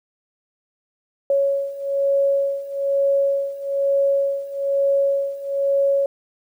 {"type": "beating tone pair", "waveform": "sine", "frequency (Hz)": [554.4, 555.5], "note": ["C#5", "C#5"], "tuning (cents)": [0, 4], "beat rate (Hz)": 1.1, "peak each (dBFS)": [-22, -19], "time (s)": [1.3, 6.06], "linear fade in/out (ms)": 2, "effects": ["9-bit"]}